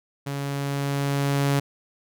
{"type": "tone with level ramp", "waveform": "sawtooth", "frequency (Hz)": 140.4, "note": "C#3", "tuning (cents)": 22, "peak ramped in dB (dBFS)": [-24, -15], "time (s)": [0.26, 1.6], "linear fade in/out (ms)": 10, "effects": []}